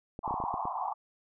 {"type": "clicks", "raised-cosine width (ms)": 2, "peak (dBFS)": -26, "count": 8, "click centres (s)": [0.191, 0.278, 0.309, 0.341, 0.402, 0.439, 0.541, 0.654]}
{"type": "band-pass noise", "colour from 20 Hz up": "white", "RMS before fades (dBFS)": -34, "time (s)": [0.23, 0.94], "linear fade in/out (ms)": 20, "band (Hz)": [700, 1100], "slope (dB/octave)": 96}
{"effects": []}